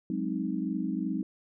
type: chord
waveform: sine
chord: Ab dominant seventh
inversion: third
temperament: equal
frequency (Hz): 185 / 207.7 / 261.6 / 311.1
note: Gb3 / Ab3 / C4 / Eb4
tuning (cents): 0 / 0 / 0 / 0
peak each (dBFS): -34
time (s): 0.1-1.23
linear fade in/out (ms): 2
effects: none